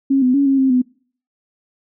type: tone with pitch steps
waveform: sine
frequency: 271.8 / 252.6 / 280.2 / 271.6 / 265.3 / 251.6 Hz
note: C#4 / B3 / C#4 / C#4 / C4 / B3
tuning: -34 / +39 / +19 / -35 / +24 / +32 cents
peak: -11 dBFS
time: 0.1-0.82 s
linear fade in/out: 10 ms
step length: 120 ms
effects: noise-tail reverb RT60 0.5 s tail -25 dB re dry